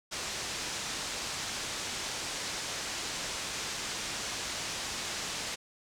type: low-pass noise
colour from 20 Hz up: white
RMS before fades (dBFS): -37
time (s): 0.11-5.56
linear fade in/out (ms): 20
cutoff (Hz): 7300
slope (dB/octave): 24
effects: none